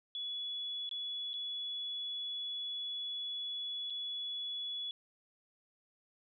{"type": "tone with dropouts", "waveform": "sine", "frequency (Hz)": 3400, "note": "G#7", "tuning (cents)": 40, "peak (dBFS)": -37, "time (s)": [0.15, 4.91], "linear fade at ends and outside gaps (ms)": 1, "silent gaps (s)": [[0.892, 0.912], [1.333, 1.339], [3.9, 3.904]], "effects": []}